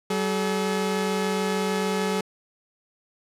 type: tone pair together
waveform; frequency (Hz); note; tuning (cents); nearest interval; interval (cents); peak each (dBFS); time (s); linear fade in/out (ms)
sawtooth; 190.7 / 428.1; G3 / A4; -47 / -47; octave + major second; 1400; -22; 0.1-2.21; 5
effects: low-pass 11000 Hz 12 dB/octave